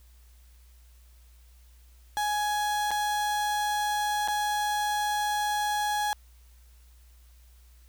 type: tone with dropouts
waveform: 35% pulse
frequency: 835 Hz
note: G#5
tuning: 9 cents sharp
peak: -24 dBFS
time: 2.17-6.13 s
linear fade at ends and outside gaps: 0 ms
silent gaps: 2.907-2.914 / 4.276-4.283 s
effects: added 60 Hz sine -52 dBFS peak until 7.88 s + white hiss -64 dBFS RMS until 7.88 s